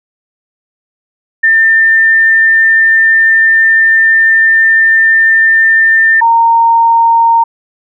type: tone pair in turn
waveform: sine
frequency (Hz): 1797 / 921.6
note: A6 / A#5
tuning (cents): +36 / -20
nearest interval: octave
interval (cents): 1156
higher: first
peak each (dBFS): -4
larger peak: neither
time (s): 1.43-6.21 / 6.21-7.44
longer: first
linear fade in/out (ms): 10
effects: none